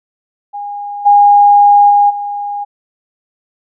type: tone with level steps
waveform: sine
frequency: 817 Hz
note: G#5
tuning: 29 cents flat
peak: -20 / -3 / -5 / -17 dBFS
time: 0.53-2.65 s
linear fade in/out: 20 ms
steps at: 1.05 / 1.89 / 2.09 s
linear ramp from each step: 20 ms
effects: none